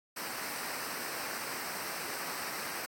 pink noise with comb filter, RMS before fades -39 dBFS, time 0.16-2.86 s, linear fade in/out 10 ms, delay 0.29 ms, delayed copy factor -0.6, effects high-pass 200 Hz 12 dB/octave + AAC 64 kbps

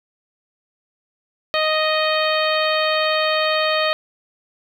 harmonic tone, 622.3 Hz, D#5, in tune, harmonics 1 / 2 / 3 / 4 / 5 / 6 / 7, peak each -20 / -23 / -25 / -26 / -27 / -28 / -28 dBFS, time 1.54-3.93 s, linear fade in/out 0 ms, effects 8-bit

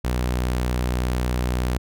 sawtooth tone, 61.74 Hz, B1, in tune, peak -17 dBFS, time 0.04-1.78 s, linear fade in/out 10 ms, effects none

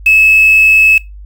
sine tone with quantisation, 2595 Hz, E7, 28 cents flat, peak -4 dBFS, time 0.06-0.98 s, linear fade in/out 5 ms, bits 4, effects noise-tail reverb RT60 0.2 s tail -19 dB re dry + added 50 Hz sine -28 dBFS peak until 1.25 s

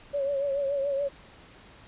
sine tone with vibrato, 558 Hz, C#5, 11 cents sharp, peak -25 dBFS, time 0.13-1.09 s, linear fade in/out 20 ms, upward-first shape triangle, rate 7 Hz, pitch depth 64 cents each way, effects pink hiss -52 dBFS RMS until 1.87 s + resampled to 8000 Hz

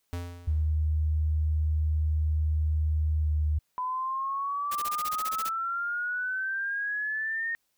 square tone with exponential decay, 87.31 Hz, F2, in tune, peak -30 dBFS, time 0.13-0.87 s, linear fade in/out 0 ms, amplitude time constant 160 ms
sine tone with pitch glide, 77.2 to 76.05 Hz, D#2 to D#2, -13 to -39 cents, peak -23 dBFS, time 0.47-3.59 s, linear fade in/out 10 ms, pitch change -26 cents, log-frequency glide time 3.22-3.28 s
sine exponential sweep, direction up, 1000 to 1850 Hz, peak -28 dBFS, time 3.78-7.55 s, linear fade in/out 0 ms
white noise bursts, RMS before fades -36 dBFS, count 12, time 4.71-5.493 s, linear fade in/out 10 ms, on 46 ms, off 21 ms
effects white hiss -75 dBFS RMS until 7.77 s

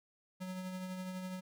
square tone with tremolo, 185 Hz, F#3, in tune, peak -39 dBFS, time 0.4-1.41 s, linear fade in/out 20 ms, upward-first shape triangle, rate 12 Hz, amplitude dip 40%, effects none

